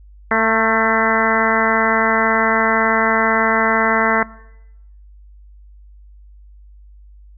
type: harmonic tone with a mistuned harmonic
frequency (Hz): 223.5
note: A3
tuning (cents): +27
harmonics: 1 / 2 / 3 / 4 / 5 / 6 / 7 / 8 / 9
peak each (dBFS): -22 / -22 / -22 / -22 / -22 / -22 / -22 / -22 / -22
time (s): 0.31-4.23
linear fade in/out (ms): 2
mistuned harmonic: 5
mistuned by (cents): -30
effects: noise-tail reverb RT60 0.9 s tail -21 dB re dry + added 50 Hz sine -40 dBFS peak until 7.37 s